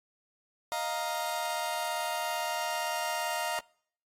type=chord; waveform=sawtooth; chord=Eb suspended second; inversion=none; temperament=just; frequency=622.3 / 700 / 933.4 Hz; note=Eb5 / F5 / Bb5; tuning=0 / +4 / +2 cents; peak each=-33 / -31 / -30 dBFS; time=0.72-3.59 s; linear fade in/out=0 ms; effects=noise-tail reverb RT60 0.6 s tail -25 dB re dry + AAC 48 kbps